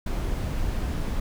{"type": "noise", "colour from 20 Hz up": "brown", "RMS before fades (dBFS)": -27, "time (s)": [0.06, 1.2], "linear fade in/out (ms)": 5, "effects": []}